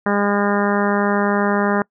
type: harmonic tone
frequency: 203.1 Hz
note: G#3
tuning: 38 cents flat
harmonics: 1 / 2 / 3 / 4 / 5 / 6 / 7 / 8 / 9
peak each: -19 / -22 / -24 / -25 / -26 / -27 / -27 / -28 / -29 dBFS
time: 0.06-1.82 s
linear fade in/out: 2 ms
effects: noise-tail reverb RT60 0.1 s tail -26 dB re dry